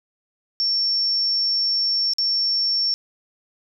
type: tone with dropouts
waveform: sine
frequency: 5450 Hz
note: F8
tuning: 43 cents flat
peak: -18 dBFS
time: 0.6-2.94 s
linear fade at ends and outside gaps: 0 ms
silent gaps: 2.135-2.184 s
effects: none